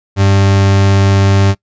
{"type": "tone", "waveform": "40% pulse", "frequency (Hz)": 98.2, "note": "G2", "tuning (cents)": 4, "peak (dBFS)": -6, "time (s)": [0.16, 1.55], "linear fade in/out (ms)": 50, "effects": ["noise-tail reverb RT60 0.1 s tail -22 dB re dry", "resampled to 16000 Hz"]}